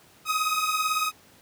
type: beating tone pair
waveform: sawtooth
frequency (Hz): 1252 / 1270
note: D#6 / D#6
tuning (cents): +10 / +35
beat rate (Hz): 18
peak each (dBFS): -23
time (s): 0.25-1.12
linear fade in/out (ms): 50
effects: pink hiss -55 dBFS RMS until 1.41 s + high-pass 100 Hz 12 dB/octave